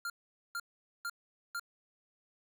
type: tone bursts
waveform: square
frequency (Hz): 1396.9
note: F6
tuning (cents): 0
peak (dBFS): -36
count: 4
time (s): 0.05-1.596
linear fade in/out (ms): 2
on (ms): 49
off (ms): 450
effects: 13-bit